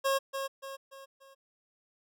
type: tone with echo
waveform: 25% pulse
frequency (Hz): 543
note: C#5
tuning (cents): -36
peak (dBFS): -22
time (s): 0.04-0.19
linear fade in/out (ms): 20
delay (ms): 290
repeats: 4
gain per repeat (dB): -7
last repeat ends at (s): 1.35
effects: none